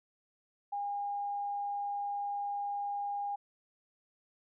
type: tone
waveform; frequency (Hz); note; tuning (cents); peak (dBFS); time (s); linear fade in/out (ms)
sine; 811; G#5; -41; -33; 0.72-3.36; 10
effects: none